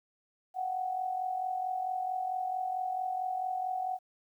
sine tone with amplitude modulation, 743 Hz, F#5, 7 cents sharp, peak -28 dBFS, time 0.54-3.99 s, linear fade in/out 50 ms, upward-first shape sine, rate 44.5 Hz, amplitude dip 60%, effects 11-bit

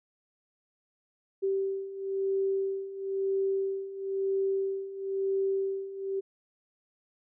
sine beating tone pair, 388 / 389 Hz, G4 / G4, -18 / -13 cents, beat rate 1 Hz, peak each -33 / -29 dBFS, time 1.42-6.21 s, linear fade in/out 20 ms, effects none

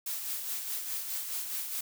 blue noise with tremolo, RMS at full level -34 dBFS, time 0.06-1.81 s, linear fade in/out 5 ms, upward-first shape sine, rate 4.8 Hz, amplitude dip 45%, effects none

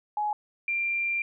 sine tone pair in turn, 840 / 2376 Hz, G#5 / D7, +19 / +20 cents, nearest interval octave + tritone, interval 1801 cents, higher second, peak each -25 dBFS, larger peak neither, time 0.17-0.33 / 0.68-1.22 s, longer second, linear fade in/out 2 ms, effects none

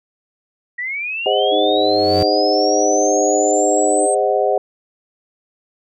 sine linear sweep, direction up, 1900 to 8400 Hz, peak -21 dBFS, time 0.78-4.15 s, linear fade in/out 10 ms
sine chord, Ab dominant seventh, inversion none, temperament equal with one note detuned, 407.5 / 523.3 / 622.3 / 740 Hz, Ab4 / C5 / Eb5 / Gb5, -33 / 0 / 0 / 0 cents, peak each -19 dBFS, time 1.26-4.58 s, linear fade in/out 2 ms
sine tone with pitch glide, 311.3 to 308.4 Hz, D#4 to D#4, +1 to -15 cents, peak -21 dBFS, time 1.51-4.07 s, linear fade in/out 20 ms, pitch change -16 cents, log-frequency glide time 2.22-2.86 s
30% pulse tone with exponential growth, 92 Hz, F#2, 9 cents flat, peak -16 dBFS, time 1.58-2.23 s, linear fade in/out 0 ms, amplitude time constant 140 ms
effects none

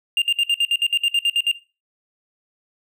triangle tone bursts, 2800 Hz, F7, 4 cents sharp, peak -13 dBFS, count 13, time 0.17-1.515 s, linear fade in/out 2 ms, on 49 ms, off 59 ms, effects noise-tail reverb RT60 0.3 s tail -17 dB re dry

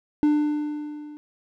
triangle tone with level ramp, 298.1 Hz, D4, 26 cents sharp, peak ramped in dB -13 to -36 dBFS, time 0.23-1.17 s, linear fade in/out 0 ms, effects none

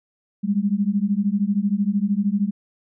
sine beating tone pair, 196 / 209 Hz, G3 / G#3, 0 / +11 cents, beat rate 13 Hz, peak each -21 dBFS, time 0.43-2.51 s, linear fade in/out 20 ms, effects none

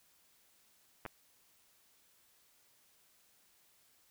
clicks, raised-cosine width 0.5 ms, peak -27 dBFS, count 2, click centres 1.053 / 1.062 s, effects white hiss -69 dBFS RMS until 4.1 s

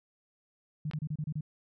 sine tone bursts, 151.9 Hz, D#3, 41 cents flat, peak -31 dBFS, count 7, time 0.85-1.409 s, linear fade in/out 5 ms, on 55 ms, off 29 ms
clicks, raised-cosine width 0.3 ms, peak -29 dBFS, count 2, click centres 0.912 / 0.935 s
effects none

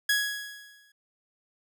sawtooth tone with exponential decay, 1668 Hz, G#6, 7 cents sharp, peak -17 dBFS, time 0.09-0.92 s, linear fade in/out 5 ms, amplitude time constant 180 ms, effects none

